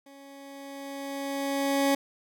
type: tone with level ramp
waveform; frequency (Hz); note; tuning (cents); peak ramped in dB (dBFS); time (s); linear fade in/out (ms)
20% pulse; 277.2; C#4; 0; -44 to -16; 0.06-1.95; 5
effects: none